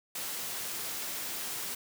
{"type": "high-pass noise", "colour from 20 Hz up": "white", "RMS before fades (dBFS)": -37, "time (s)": [0.15, 1.75], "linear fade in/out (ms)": 5, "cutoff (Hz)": 120, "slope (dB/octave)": 12, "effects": []}